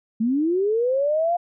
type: linear sweep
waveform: sine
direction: up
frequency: 213.1 to 710 Hz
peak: -18 dBFS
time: 0.2-1.37 s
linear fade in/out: 10 ms
effects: none